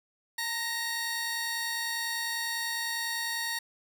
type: tone cluster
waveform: sawtooth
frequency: 914 / 1878 / 4465 Hz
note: A#5 / A#6 / C#8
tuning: -34 / +12 / +12 cents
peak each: -35 / -29 / -34 dBFS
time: 0.38-3.59 s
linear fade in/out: 5 ms
effects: none